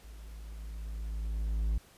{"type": "tone with level ramp", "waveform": "triangle", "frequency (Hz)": 54, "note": "A1", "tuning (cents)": -32, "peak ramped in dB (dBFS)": [-44, -24], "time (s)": [0.04, 1.78], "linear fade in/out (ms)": 5, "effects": ["pink hiss -59 dBFS RMS until 1.97 s", "resampled to 32000 Hz"]}